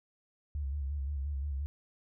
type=tone with vibrato; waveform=sine; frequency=70.4 Hz; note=C#2; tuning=27 cents sharp; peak=-32 dBFS; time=0.55-1.66 s; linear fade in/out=0 ms; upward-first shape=square; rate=5.7 Hz; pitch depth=65 cents each way; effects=none